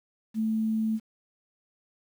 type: tone with quantisation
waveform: sine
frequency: 220 Hz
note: A3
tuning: in tune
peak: -24 dBFS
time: 0.34-1 s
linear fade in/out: 50 ms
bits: 9
effects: none